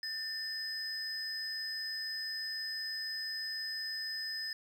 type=tone pair together; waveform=sine; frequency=1788 / 5057 Hz; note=A6 / D#8; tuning=+27 / +27 cents; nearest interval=octave + tritone; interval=1800 cents; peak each=-39 / -36 dBFS; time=0.03-4.53 s; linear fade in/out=2 ms; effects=tanh soft clip ceiling -32 dBFS + 10-bit